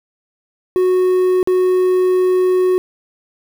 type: tone with dropouts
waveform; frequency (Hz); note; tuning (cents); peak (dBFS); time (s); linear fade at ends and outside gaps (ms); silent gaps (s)
triangle; 367.8; F#4; -10; -9; 0.76-2.78; 0; 1.429-1.474
effects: 7-bit